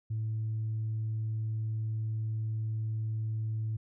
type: tone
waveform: sine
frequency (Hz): 110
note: A2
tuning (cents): 0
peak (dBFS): -29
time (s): 0.1-3.77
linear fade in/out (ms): 10
effects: tanh soft clip ceiling -27 dBFS